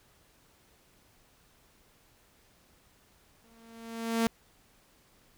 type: tone with exponential growth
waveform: sawtooth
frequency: 228.3 Hz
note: A#3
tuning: 36 cents flat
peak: -19 dBFS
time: 3.44-4.27 s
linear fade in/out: 0 ms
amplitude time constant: 180 ms
effects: pink hiss -64 dBFS RMS until 5.37 s